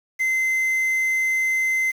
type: tone with quantisation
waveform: triangle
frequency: 2065 Hz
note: C7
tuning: 23 cents flat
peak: -17 dBFS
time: 0.19-1.92 s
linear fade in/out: 20 ms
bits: 7
effects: none